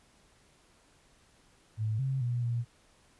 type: tone with pitch steps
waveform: sine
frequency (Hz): 108.9 / 133.7 / 121.1 / 118.6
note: A2 / C3 / B2 / A#2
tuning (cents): -17 / +38 / -34 / +30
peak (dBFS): -28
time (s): 1.77-2.65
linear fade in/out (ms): 50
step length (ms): 220
effects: pink hiss -64 dBFS RMS until 3.19 s + resampled to 24000 Hz